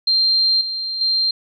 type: tone with level steps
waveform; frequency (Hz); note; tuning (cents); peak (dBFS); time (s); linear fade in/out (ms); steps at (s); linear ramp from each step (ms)
sine; 4171; C8; -6; -13 / -22 / -15; 0.07-1.31; 5; 0.61 / 1.01; 2
effects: none

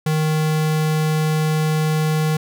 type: tone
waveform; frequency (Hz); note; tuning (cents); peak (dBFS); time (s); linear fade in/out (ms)
square; 155.56; D#3; 0; -17; 0.06-2.37; 5
effects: none

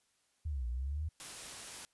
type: linear two-way sweep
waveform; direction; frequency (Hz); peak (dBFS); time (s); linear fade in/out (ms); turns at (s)
sine; down then up; 80.8 to 57.6 to 80.8; -34; 0.45-1.09; 10; 0.67
type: noise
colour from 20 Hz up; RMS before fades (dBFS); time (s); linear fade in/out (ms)
white; -46; 1.2-1.85; 0
effects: white hiss -75 dBFS RMS until 1.93 s + resampled to 24000 Hz

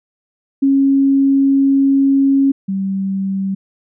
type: tone pair in turn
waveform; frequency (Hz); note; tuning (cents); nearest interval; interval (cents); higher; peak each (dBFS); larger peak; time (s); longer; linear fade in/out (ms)
sine; 273.8 / 193.61; C#4 / G3; -21 / -21; tritone; 600; first; -9 / -16; first; 0.62-2.52 / 2.68-3.55; first; 10
effects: none

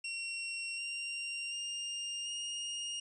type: tone with pitch steps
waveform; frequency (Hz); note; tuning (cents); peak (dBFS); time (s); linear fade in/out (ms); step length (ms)
sawtooth; 2735 / 2772 / 2809 / 2846; F7 / F7 / F7 / F7; -37 / -14 / +9 / +32; -34; 0.04-3; 5; 740
effects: resampled to 22050 Hz

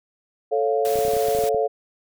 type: chord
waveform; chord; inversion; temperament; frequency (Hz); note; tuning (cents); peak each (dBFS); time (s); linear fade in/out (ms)
sine; A augmented; none; equal; 440 / 554.4 / 698.5; A4 / C#5 / E#5; 0 / 0 / 0; -21 / -24 / -24; 0.51-1.68; 20
type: noise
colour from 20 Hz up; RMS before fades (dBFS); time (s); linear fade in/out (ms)
white; -34; 0.85-1.49; 0
type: clicks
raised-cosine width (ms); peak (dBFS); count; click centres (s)
3; -23; 11; 0.957 / 0.988 / 1.051 / 1.082 / 1.136 / 1.167 / 1.285 / 1.35 / 1.388 / 1.438 / 1.546
effects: none

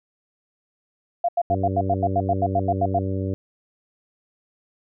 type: tone bursts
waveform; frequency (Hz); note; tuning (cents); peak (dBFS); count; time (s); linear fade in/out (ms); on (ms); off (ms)
sine; 692; F5; -16; -17; 14; 1.24-2.989; 5; 46; 85
type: harmonic tone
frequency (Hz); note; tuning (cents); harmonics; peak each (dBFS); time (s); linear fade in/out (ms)
96; G2; -36; 1 / 2 / 3 / 4 / 5 / 6; -25 / -31 / -30 / -33 / -35 / -36; 1.5-3.34; 0
effects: none

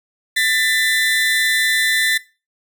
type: tone pair together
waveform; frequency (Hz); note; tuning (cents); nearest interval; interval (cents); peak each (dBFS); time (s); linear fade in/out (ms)
30% pulse; 1779.1 / 2000; A6 / B6; +19 / +21; major second; 202; -15; 0.36-2.18; 10
effects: noise-tail reverb RT60 0.3 s tail -19 dB re dry

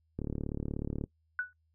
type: click train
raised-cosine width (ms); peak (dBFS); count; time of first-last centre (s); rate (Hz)
3; -22; 32; 0.19-1.039; 36.5
type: tone with exponential decay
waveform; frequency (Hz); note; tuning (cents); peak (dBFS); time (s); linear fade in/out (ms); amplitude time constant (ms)
sine; 1480; F#6; 0; -26; 1.39-1.53; 1; 30
effects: noise-tail reverb RT60 0.1 s tail -21 dB re dry + added 80 Hz sine -70 dBFS peak until 1.74 s

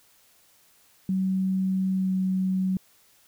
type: tone with pitch glide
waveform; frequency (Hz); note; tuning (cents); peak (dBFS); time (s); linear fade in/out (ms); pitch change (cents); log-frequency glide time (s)
sine; 189.1 to 187.69; F#3 to F#3; +38 to +25; -22; 1.09-2.77; 2; -13; 1.94-2.12
effects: white hiss -60 dBFS RMS until 3.27 s

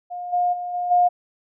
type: tone with level steps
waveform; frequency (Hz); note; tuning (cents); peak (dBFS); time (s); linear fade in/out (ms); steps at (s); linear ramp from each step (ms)
sine; 712; F5; +33; -28 / -17 / -26 / -22 / -13; 0.1-1.09; 20; 0.32 / 0.52 / 0.73 / 0.9; 20
effects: none

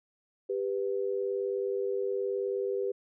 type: tone pair together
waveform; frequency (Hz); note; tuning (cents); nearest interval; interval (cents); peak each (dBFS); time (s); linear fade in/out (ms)
sine; 394.9 / 493.9; G4 / B4; +13 / 0; major third; 387; -30 / -33; 0.49-2.92; 10
effects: none

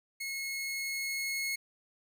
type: tone with level ramp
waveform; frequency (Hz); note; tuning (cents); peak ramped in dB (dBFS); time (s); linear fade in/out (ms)
sawtooth; 2174; C#7; -34; -32 to -28; 0.2-1.56; 10
effects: none

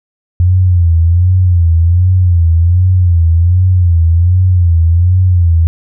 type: tone with vibrato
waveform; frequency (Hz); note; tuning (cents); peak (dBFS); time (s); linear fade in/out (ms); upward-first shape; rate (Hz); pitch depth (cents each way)
sine; 87.31; F2; 0; -5; 0.4-5.67; 0; sine; 1.3; 100
effects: none

